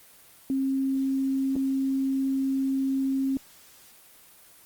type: tone with dropouts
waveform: sine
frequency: 268.5 Hz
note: C4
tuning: 45 cents sharp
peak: -23 dBFS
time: 0.5-3.37 s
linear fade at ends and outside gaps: 1 ms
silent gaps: 1.556-1.563 s
effects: white hiss -53 dBFS RMS until 4.65 s + Opus 24 kbps